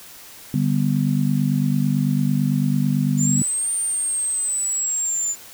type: chord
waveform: sine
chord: G major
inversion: second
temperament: just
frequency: 147 / 196 / 245 Hz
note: D3 / G3 / B3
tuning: +2 / 0 / -14 cents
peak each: -20 / -22 / -22 dBFS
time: 0.54-3.42 s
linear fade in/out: 2 ms
type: linear two-way sweep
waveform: sine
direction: up then down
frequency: 7060 to 8940 to 7060 Hz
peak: -20 dBFS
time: 3.17-5.36 s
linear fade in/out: 50 ms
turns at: 3.73 s
effects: white hiss -42 dBFS RMS until 5.53 s